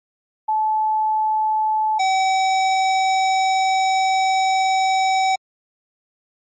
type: tone pair in turn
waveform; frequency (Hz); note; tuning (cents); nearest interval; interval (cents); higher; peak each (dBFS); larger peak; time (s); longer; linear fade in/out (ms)
sine / square; 866 / 762.4; A5 / G5; -28 / -48; major second; 220; first; -16; neither; 0.48-1.99 / 1.99-5.36; second; 10
effects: MP3 32 kbps